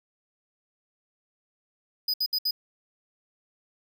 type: tone bursts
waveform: square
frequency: 4978 Hz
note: D#8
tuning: in tune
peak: -24 dBFS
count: 4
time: 2.08-2.51 s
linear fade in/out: 5 ms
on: 58 ms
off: 66 ms
effects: none